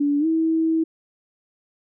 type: tone with pitch glide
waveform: sine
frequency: 287.9 to 323.2 Hz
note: D4 to E4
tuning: -34 to -34 cents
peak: -17 dBFS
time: 0-0.84 s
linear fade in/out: 10 ms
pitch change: +200 cents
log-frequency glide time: 0.19-0.26 s
effects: none